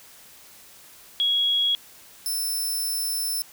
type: tone pair in turn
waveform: sine / 5% pulse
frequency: 3322 / 5300 Hz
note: G#7 / E8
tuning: 0 / +9 cents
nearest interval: minor sixth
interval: 809 cents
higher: second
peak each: -19 dBFS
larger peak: neither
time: 1.2-1.75 / 2.26-3.42 s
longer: second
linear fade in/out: 0 ms
effects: white hiss -49 dBFS RMS until 3.52 s